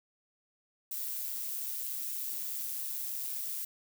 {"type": "noise with amplitude modulation", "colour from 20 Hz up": "violet", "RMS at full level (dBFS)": -35, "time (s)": [0.91, 3.65], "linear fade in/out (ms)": 5, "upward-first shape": "sine", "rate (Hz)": 133, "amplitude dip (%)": 45, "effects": []}